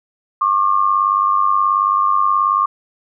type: tone pair together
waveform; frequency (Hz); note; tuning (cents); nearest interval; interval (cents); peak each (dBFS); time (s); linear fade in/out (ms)
sine; 1087.4 / 1186; C#6 / D6; -34 / +17; major second; 151; -15; 0.41-2.66; 5
effects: none

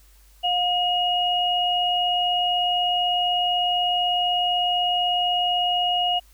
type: tone pair together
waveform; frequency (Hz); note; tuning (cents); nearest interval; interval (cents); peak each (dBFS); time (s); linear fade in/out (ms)
sine; 714 / 2878; F5 / F#7; +38 / -49; 2 octaves; 2413; -22; 0.43-6.2; 20
effects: added 50 Hz sine -51 dBFS peak until 6.33 s + white hiss -58 dBFS RMS until 6.33 s

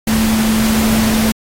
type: tone in noise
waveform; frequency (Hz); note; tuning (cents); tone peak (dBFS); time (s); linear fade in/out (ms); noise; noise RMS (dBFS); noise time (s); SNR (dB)
sine; 220; A3; 0; -12; 0.07-1.32; 5; pink; -19; 0.07-1.32; +4
effects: AAC 48 kbps

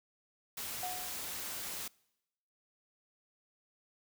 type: noise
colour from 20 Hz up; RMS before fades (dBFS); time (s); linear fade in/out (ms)
white; -41; 0.57-1.88; 5
type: tone with exponential decay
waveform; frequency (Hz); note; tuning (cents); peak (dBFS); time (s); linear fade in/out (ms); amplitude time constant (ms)
sine; 729; F#5; -26; -35; 0.83-1.39; 2; 120
effects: noise-tail reverb RT60 0.9 s tail -25 dB re dry

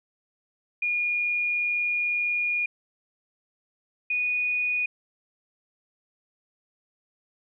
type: tone pair in turn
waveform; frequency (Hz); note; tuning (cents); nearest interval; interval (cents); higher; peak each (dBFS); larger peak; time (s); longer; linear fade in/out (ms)
sine; 2434 / 2468; D#7 / D#7; -39 / -15; unison; 24; second; -23; neither; 0.82-2.66 / 4.1-4.86; first; 5
effects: none

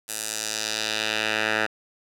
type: tone with band-pass filter sweep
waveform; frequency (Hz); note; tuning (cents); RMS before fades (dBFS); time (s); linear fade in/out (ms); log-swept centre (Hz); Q
10% pulse; 108.7; A2; -21; -27; 0.08-1.67; 20; 9800 to 1700; 1.3
effects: none

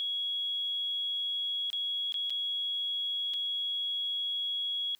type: tone with dropouts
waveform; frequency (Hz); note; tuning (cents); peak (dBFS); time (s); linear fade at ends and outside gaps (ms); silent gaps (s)
sine; 3331; G#7; +4; -30; 0-4.95; 0; 1.702-1.73 / 2.123-2.142 / 2.297-2.304 / 3.336-3.34
effects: white hiss -67 dBFS RMS until 4.99 s

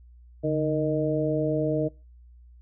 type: harmonic tone with a mistuned harmonic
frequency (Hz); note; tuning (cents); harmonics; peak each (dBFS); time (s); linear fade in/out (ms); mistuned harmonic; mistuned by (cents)
154.8; D#3; -9; 1 / 2 / 3 / 4; -28 / -28 / -28 / -28; 0.43-1.89; 20; 1; -110
effects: noise-tail reverb RT60 0.3 s tail -24 dB re dry + added 60 Hz sine -48 dBFS peak until 2.61 s

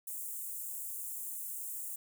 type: high-pass noise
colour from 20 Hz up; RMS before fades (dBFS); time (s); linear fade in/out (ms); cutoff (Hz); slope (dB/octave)
white; -41; 0.07-1.96; 5; 7400; 48
effects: none

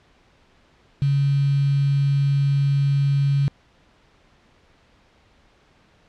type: tone with quantisation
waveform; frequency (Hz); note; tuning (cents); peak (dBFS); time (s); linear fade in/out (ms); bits
sine; 140; C#3; +18; -16; 1.02-3.48; 0; 6
effects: pink hiss -57 dBFS RMS until 6.08 s + low-pass 4000 Hz 12 dB/octave

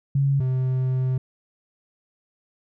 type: tone pair in turn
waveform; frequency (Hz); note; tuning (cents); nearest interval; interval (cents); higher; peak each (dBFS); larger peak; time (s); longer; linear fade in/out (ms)
sine / triangle; 138.59 / 129.28; C#3 / C3; 0 / -20; minor second; 120; first; -17 / -18; first; 0.15-0.4 / 0.4-1.18; second; 5
effects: none

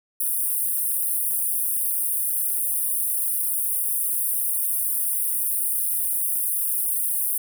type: high-pass noise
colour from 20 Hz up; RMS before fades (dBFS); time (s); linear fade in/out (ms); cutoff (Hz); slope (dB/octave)
pink; -24; 0.2-7.38; 5; 9100; 96
effects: none

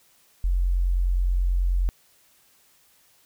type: tone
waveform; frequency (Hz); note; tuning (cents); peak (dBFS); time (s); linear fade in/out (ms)
sine; 44.72; F1; +42; -19; 0.44-1.89; 0
effects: white hiss -60 dBFS RMS until 3.25 s

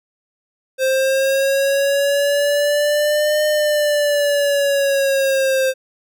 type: linear two-way sweep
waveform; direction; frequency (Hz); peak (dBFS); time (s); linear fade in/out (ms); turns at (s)
square; up then down; 523.3 to 607 to 523.3; -15; 0.78-5.74; 50; 3.45
effects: none

